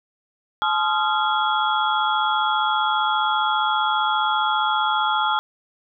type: tone cluster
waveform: sine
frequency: 859 / 1036 / 1247 / 1382 / 3338 Hz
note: A5 / C6 / D#6 / F6 / G#7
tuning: -42 / -17 / +3 / -19 / +8 cents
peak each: -22 / -29 / -26 / -23 / -27 dBFS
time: 0.62-5.39 s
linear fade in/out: 0 ms
effects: none